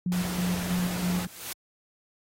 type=tone with tremolo; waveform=sine; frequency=179.2 Hz; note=F3; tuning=45 cents sharp; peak=-24 dBFS; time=0.06-1.27 s; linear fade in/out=2 ms; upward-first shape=square; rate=3.1 Hz; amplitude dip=50%
type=noise; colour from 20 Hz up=pink; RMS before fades=-35 dBFS; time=0.12-1.25 s; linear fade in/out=0 ms
type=noise with exponential growth; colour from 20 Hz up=white; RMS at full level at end=-33 dBFS; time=0.97-1.53 s; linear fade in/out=5 ms; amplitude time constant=120 ms
effects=high-pass 60 Hz 12 dB/octave + AAC 48 kbps